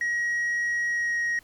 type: tone with pitch glide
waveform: sine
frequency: 1899 to 1885.9 Hz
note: A#6 to A#6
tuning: +32 to +20 cents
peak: -21 dBFS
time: 0.01-1.39 s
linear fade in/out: 2 ms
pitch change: -12 cents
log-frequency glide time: 0.88-1.16 s
effects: tanh soft clip ceiling -23 dBFS + pink hiss -57 dBFS RMS until 1.43 s